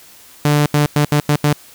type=tone bursts at uneven times; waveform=sawtooth; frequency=147.5 Hz; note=D3; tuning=8 cents sharp; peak=-7 dBFS; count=6; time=0.45-0.66 / 0.74-0.86 / 0.96-1.05 / 1.12-1.2 / 1.29-1.36 / 1.44-1.53 s; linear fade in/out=2 ms; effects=white hiss -43 dBFS RMS until 1.74 s